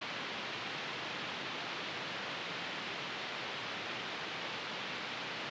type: band-pass noise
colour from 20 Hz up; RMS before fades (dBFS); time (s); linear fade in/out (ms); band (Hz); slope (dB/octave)
white; -41; 0.01-5.5; 10; 120 to 3600; 24
effects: resampled to 16000 Hz